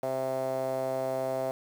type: tone with band-pass filter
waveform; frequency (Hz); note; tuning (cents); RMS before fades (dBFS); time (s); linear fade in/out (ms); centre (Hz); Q
sawtooth; 131.7; C3; +12; -31; 0.03-1.51; 0; 620; 5.5
effects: 8-bit